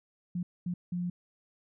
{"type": "tone bursts at uneven times", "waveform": "sine", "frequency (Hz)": 176.8, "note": "F3", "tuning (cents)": 22, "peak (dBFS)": -30, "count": 3, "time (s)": [[0.35, 0.43], [0.66, 0.74], [0.92, 1.1]], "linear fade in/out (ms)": 5, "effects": []}